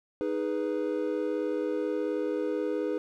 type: chord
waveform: triangle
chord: G# minor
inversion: second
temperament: equal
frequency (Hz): 311.1 / 415.3 / 493.9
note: D#4 / G#4 / B4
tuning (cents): 0 / 0 / 0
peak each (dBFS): -30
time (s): 0.21-2.98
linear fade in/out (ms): 0
effects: none